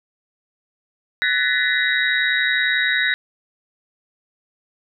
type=tone cluster; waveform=sine; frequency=1499 / 1720 / 1878 / 2009 / 3813 Hz; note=F#6 / A6 / A#6 / B6 / A#7; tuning=+22 / -40 / +12 / +29 / +38 cents; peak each=-23 dBFS; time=1.22-3.14 s; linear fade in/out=0 ms; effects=none